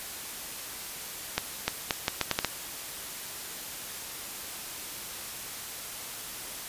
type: accelerating click train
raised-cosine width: 0.2 ms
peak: -7 dBFS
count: 8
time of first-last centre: 1.38-2.447 s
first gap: 300 ms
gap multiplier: 0.76
effects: white hiss -39 dBFS RMS until 6.68 s + resampled to 32000 Hz